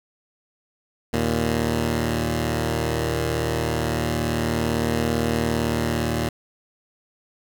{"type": "tone pair together", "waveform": "10% pulse", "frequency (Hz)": [77.78, 116.54], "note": ["D#2", "A#2"], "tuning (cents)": [0, 0], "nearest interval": "perfect fifth", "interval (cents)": 700, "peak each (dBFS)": -16, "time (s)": [1.13, 6.29], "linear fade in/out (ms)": 5, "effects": []}